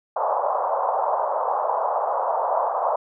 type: band-pass noise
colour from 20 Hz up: pink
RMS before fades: -23 dBFS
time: 0.16-2.96 s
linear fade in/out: 5 ms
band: 550 to 1100 Hz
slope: 48 dB/octave
effects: none